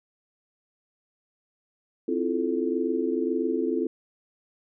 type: chord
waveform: sine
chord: F major seventh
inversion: second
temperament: just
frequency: 261.9 / 327.4 / 349.2 / 436.5 Hz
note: C4 / E4 / F4 / A4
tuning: +2 / -12 / 0 / -14 cents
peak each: -29 dBFS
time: 2.08-3.87 s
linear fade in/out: 5 ms
effects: none